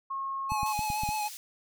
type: tone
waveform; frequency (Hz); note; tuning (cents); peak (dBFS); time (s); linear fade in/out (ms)
sine; 1084; C#6; -39; -31; 0.1-0.73; 10
type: tone with vibrato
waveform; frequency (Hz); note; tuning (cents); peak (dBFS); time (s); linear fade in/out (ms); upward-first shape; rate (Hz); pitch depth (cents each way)
square; 847; G#5; +34; -30; 0.49-1.29; 20; triangle; 6.4; 35
type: clicks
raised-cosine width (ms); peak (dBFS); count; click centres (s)
5; -24; 6; 0.52 / 0.632 / 0.792 / 0.902 / 1.035 / 1.09
type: high-pass noise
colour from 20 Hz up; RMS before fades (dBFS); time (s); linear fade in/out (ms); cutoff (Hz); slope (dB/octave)
pink; -43; 0.66-1.37; 0; 4600; 12
effects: none

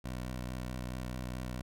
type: tone with vibrato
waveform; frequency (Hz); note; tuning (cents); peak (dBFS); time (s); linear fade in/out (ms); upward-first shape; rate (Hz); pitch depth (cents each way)
15% pulse; 62.5; B1; +21; -31; 0.04-1.62; 10; square; 4.6; 19
effects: none

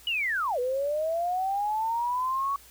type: linear two-way sweep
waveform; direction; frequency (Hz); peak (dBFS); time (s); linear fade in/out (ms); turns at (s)
sine; down then up; 2960 to 484.4 to 1126; -25; 0.07-2.56; 2; 0.59
effects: added 60 Hz sine -58 dBFS peak until 2.7 s + white hiss -53 dBFS RMS until 2.7 s

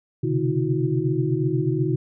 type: tone cluster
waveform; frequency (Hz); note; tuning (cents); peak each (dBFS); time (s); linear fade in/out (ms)
sine; 127.1 / 135.3 / 149.8 / 321.5 / 364.3; C3 / C#3 / D3 / E4 / F#4; -50 / -42 / +35 / -43 / -27; -26; 0.23-1.96; 10
effects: none

